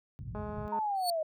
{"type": "low-pass noise", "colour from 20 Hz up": "pink", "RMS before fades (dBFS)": -36, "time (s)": [0.19, 0.68], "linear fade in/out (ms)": 0, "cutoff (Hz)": 140, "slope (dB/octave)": 24}
{"type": "click train", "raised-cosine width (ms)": 1, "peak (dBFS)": -28, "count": 93, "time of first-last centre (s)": [0.35, 0.788], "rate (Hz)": 210}
{"type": "linear sweep", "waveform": "sine", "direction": "down", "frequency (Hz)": [925, 614], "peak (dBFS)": -29, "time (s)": [0.72, 1.23], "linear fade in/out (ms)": 5}
{"type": "tone with exponential growth", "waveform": "sawtooth", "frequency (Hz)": 4435, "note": "C#8", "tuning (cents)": 0, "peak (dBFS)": -25, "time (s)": [0.95, 1.1], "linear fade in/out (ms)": 1, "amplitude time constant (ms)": 32}
{"effects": ["high-pass 80 Hz 12 dB/octave"]}